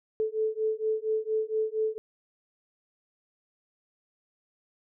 sine beating tone pair, 434.6 / 438.9 Hz, A4 / A4, -21 / -4 cents, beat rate 4.3 Hz, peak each -29 dBFS, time 0.2-1.98 s, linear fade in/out 0 ms, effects none

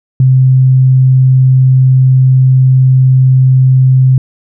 sine tone, 130.3 Hz, C3, 7 cents flat, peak -3 dBFS, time 0.2-4.18 s, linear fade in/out 2 ms, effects none

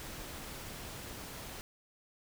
pink noise, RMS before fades -45 dBFS, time 0-1.61 s, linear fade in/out 0 ms, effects none

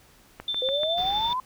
click train, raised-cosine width 0.5 ms, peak -21 dBFS, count 4, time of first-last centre 0.4-0.834 s, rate 6.92 Hz
sine tone with tremolo, 3551 Hz, A7, 15 cents sharp, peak -24 dBFS, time 0.48-1.33 s, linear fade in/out 2 ms, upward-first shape sine, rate 12 Hz, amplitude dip 45%
sine exponential sweep, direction up, 502 to 1046.5 Hz, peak -25 dBFS, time 0.62-1.4 s, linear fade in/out 2 ms
pink band-stop noise, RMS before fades -41 dBFS, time 0.97-1.34 s, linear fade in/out 10 ms, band 5700 to 16000 Hz, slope 48 dB/octave
effects pink hiss -56 dBFS RMS until 1.45 s

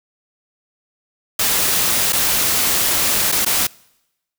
white noise with dropouts, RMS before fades -17 dBFS, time 1.39-3.67 s, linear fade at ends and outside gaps 5 ms, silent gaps 2.124-2.13 / 3.318-3.322 / 3.449-3.462 s, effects noise-tail reverb RT60 0.9 s tail -25 dB re dry

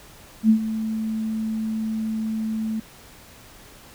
sine tone with ADSR envelope, 220 Hz, A3, in tune, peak -10 dBFS, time 0.43-2.8 s, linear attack 65 ms, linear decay 89 ms, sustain -13 dB, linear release 6 ms, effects pink hiss -47 dBFS RMS until 3.94 s

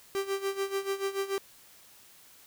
45% pulse tone with tremolo, 392 Hz, G4, in tune, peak -27 dBFS, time 0.15-1.38 s, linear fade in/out 0 ms, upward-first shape sine, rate 6.9 Hz, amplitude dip 80%, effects white hiss -56 dBFS RMS until 2.46 s

